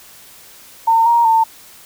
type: tone with pitch steps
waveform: sine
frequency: 908 / 938 / 900 Hz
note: A#5 / A#5 / A5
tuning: -46 / +11 / +39 cents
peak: -9 dBFS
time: 0.87-1.44 s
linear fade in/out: 10 ms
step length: 190 ms
effects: white hiss -42 dBFS RMS until 1.85 s